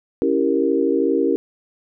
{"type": "chord", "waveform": "sine", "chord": "C# diminished seventh", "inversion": "none", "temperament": "equal", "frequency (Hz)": [277.2, 329.6, 392, 466.2], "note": ["C#4", "E4", "G4", "Bb4"], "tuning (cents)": [0, 0, 0, 0], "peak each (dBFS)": -21, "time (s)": [0.22, 1.36], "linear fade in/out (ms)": 0, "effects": []}